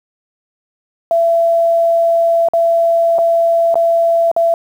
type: tone with dropouts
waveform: sine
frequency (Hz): 671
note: E5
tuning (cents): +31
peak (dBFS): -9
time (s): 1.11-4.54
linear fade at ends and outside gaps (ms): 1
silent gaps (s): 2.486-2.535 / 3.184-3.188 / 3.743-3.755 / 4.315-4.364
effects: 7-bit